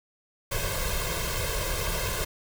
pink noise with comb filter, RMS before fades -29 dBFS, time 0.51-2.25 s, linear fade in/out 10 ms, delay 1.9 ms, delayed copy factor +0.95, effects none

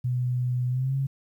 sine tone with pitch glide, 124.6 to 135.88 Hz, B2 to C#3, +16 to -34 cents, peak -23 dBFS, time 0.04-1.07 s, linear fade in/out 10 ms, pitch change +150 cents, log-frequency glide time 0.69-0.95 s, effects 10-bit

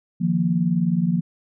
sine chord, Eb suspended second, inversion none, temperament equal, 155.56 / 174.61 / 233.1 Hz, Eb3 / F3 / Bb3, 0 / 0 / 0 cents, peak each -25 / -19 / -25 dBFS, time 0.2-1.21 s, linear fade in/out 20 ms, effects none

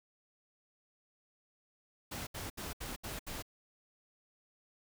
pink noise bursts, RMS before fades -42 dBFS, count 6, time 2.11-3.425 s, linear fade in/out 10 ms, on 160 ms, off 71 ms, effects none

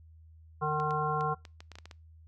harmonic tone, 152.2 Hz, D#3, 38 cents flat, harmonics 1 / 3 / 5 / 7 / 9, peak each -34 / -35 / -34 / -32 / -37 dBFS, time 0.61-1.35 s, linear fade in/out 20 ms
clicks, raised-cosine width 0.2 ms, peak -29 dBFS, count 10, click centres 0.8 / 0.908 / 1.209 / 1.452 / 1.605 / 1.717 / 1.755 / 1.786 / 1.856 / 1.912 s
effects noise-tail reverb RT60 0.3 s tail -24 dB re dry + added 80 Hz sine -52 dBFS peak until 2.27 s

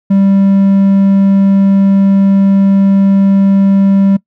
triangle tone, 196 Hz, G3, in tune, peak -3 dBFS, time 0.1-4.17 s, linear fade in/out 10 ms, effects noise-tail reverb RT60 0.1 s tail -22 dB re dry

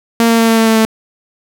sawtooth tone with pitch steps, 230.6 / 229 / 227.4 / 225.9 / 224.3 / 222.7 / 221.2 Hz, A#3 / A#3 / A#3 / A3 / A3 / A3 / A3, -19 / -31 / -43 / +46 / +34 / +21 / +9 cents, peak -4 dBFS, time 0.2-0.851 s, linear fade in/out 0 ms, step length 93 ms, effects none

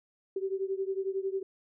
sine beating tone pair, 382.1 / 393.1 Hz, G4 / G4, -44 / +5 cents, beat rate 11 Hz, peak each -32 / -34 dBFS, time 0.36-1.43 s, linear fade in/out 5 ms, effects none

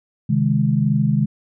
sine chord, Ab major, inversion first, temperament equal with one note detuned, 133.18 / 155.56 / 207.7 Hz, C3 / Eb3 / Ab3, +31 / 0 / 0 cents, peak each -19 dBFS, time 0.29-1.26 s, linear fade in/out 10 ms, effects none

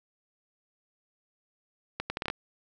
accelerating click train, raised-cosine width 0.3 ms, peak -15 dBFS, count 7, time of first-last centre 2-2.301 s, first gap 100 ms, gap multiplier 0.71, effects none

